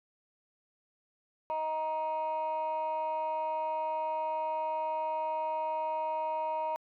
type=tone pair together; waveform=sine; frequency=627.4 / 940 Hz; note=D#5 / A#5; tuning=+14 / +14 cents; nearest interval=perfect fifth; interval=700 cents; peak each=-33 / -30 dBFS; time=1.5-6.76 s; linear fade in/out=0 ms; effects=tanh soft clip ceiling -27 dBFS